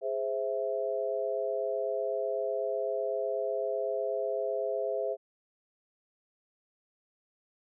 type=chord; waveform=sine; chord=Ab augmented; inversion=none; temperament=equal; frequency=415.3 / 523.3 / 659.3 Hz; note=Ab4 / C5 / E5; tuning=0 / 0 / 0 cents; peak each=-34 / -33 / -33 dBFS; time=0.01-5.17 s; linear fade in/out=50 ms; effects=none